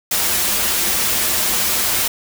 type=noise with comb filter; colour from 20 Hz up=white; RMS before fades=-18 dBFS; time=0.11-2.08 s; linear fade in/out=5 ms; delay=7.2 ms; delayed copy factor=-0.6; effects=none